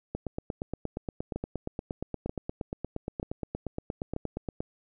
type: two click trains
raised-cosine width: 2 ms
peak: -19 / -19 dBFS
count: 4 / 39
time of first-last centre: 1.36-4.164 / 0.15-4.605 s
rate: 1.07 / 8.53 Hz
effects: none